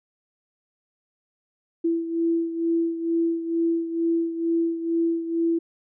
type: beating tone pair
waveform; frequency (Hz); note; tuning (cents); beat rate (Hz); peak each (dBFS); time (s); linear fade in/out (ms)
sine; 332.6 / 334.8; E4 / E4; +16 / +27; 2.2; -22 / -28; 1.84-5.59; 10
effects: none